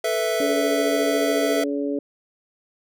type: chord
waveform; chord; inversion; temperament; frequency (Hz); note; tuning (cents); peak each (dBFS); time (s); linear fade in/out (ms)
square; A suspended second; none; equal; 440 / 493.9 / 659.3; A4 / B4 / E5; 0 / 0 / 0; -27 / -28 / -24; 0.04-1.64; 5
type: harmonic tone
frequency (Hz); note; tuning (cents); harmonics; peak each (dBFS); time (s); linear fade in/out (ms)
142; C#3; +42; 2 / 3 / 4; -24 / -28 / -30; 0.4-1.99; 2
effects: none

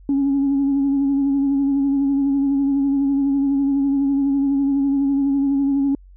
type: tone with vibrato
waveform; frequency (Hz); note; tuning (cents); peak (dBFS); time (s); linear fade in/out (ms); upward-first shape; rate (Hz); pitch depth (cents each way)
sine; 277.2; C#4; 0; -14; 0.09-5.95; 2; sine; 12; 31
effects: tanh soft clip ceiling -12 dBFS + added 46 Hz sine -42 dBFS peak until 6.16 s

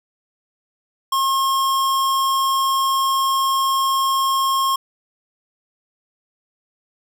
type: tone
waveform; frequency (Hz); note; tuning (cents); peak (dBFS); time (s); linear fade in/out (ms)
square; 1076; C6; +48; -17; 1.12-4.76; 5
effects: none

